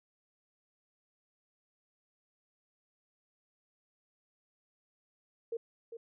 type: tone with echo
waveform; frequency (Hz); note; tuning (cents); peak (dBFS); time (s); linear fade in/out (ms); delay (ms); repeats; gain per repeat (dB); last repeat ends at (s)
sine; 460.3; A#4; -22; -33; 5.52-5.57; 5; 400; 1; -9; 5.97
effects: none